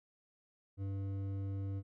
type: tone with hard clipping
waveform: sine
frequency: 98 Hz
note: G2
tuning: in tune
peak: -38 dBFS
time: 0.77-1.83 s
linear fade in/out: 50 ms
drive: 9 dB
effects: none